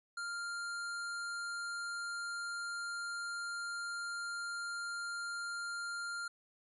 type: tone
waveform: square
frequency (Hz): 1396.9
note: F6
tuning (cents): 0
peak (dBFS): -39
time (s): 0.17-6.28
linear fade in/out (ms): 5
effects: resampled to 24000 Hz